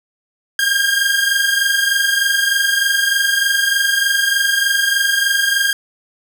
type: tone pair together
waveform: sawtooth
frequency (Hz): 1600 / 1623.3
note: G6 / G#6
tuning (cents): +35 / -40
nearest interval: unison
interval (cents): 25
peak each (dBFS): -13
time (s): 0.59-5.73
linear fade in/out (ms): 2
effects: none